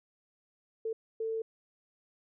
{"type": "tone bursts at uneven times", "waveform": "sine", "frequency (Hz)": 446.7, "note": "A4", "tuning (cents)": 26, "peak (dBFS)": -31, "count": 2, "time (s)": [[0.85, 0.93], [1.2, 1.42]], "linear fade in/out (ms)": 5, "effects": []}